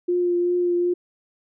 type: tone with vibrato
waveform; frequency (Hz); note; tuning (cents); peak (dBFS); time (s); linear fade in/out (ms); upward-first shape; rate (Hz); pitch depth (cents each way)
sine; 352.5; F4; +16; -18; 0.08-0.94; 10; triangle; 2.6; 18
effects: none